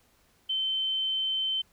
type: tone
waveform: sine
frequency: 3086 Hz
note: G7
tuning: 28 cents flat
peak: -26 dBFS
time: 0.49-1.62 s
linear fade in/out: 10 ms
effects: pink hiss -65 dBFS RMS until 1.72 s